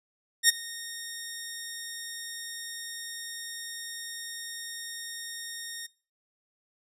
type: tone with ADSR envelope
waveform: 10% pulse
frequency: 1850 Hz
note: A#6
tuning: 14 cents flat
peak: -6 dBFS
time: 0.43-5.87 s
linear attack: 59 ms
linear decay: 18 ms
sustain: -22 dB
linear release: 14 ms
effects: noise-tail reverb RT60 0.4 s tail -23 dB re dry + resampled to 32000 Hz

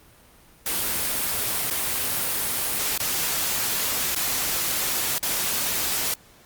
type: noise with dropouts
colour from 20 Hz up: white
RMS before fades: -25 dBFS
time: 0.66-6.14 s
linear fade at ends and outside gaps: 2 ms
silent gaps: 1.701-1.708 / 2.978-3 / 4.149-4.161 / 5.183-5.228 s
effects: pink hiss -53 dBFS RMS until 6.45 s + Opus 32 kbps

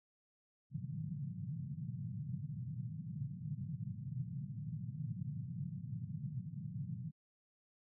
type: band-pass noise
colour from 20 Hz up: pink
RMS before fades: -43 dBFS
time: 0.7-7.12 s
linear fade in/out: 50 ms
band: 110 to 180 Hz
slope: 48 dB/octave
effects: none

